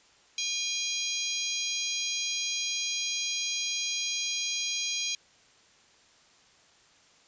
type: harmonic tone with a mistuned harmonic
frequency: 813 Hz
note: G#5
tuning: 37 cents flat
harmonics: 3 / 4 / 5 / 6 / 7 / 8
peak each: -36 / -35 / -36 / -38 / -39 / -34 dBFS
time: 0.38-5.15 s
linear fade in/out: 2 ms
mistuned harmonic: 5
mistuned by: -15 cents
effects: white hiss -60 dBFS RMS until 7.27 s + resampled to 16000 Hz